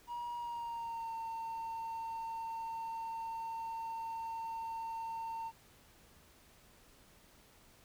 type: tone with pitch glide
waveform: triangle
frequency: 955 to 907.7 Hz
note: A#5 to A#5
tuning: +42 to -46 cents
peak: -36 dBFS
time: 0.07-5.52 s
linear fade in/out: 50 ms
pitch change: -88 cents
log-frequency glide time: 0.36-1.13 s
effects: tanh soft clip ceiling -32 dBFS + pink hiss -63 dBFS RMS until 7.84 s